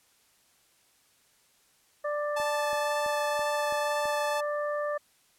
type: harmonic tone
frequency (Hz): 590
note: D5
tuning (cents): +8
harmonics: 1 / 2 / 3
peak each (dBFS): -29 / -35 / -39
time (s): 2.04-4.98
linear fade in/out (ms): 10
type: tone with vibrato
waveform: sawtooth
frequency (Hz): 874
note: A5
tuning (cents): -12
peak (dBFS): -27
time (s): 2.36-4.41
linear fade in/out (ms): 10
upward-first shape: triangle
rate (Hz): 2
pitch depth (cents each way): 9
type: click train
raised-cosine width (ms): 2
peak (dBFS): -34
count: 6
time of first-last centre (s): 2.4-4.056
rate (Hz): 3.02
effects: white hiss -65 dBFS RMS until 5.38 s + low-pass 12000 Hz 12 dB/octave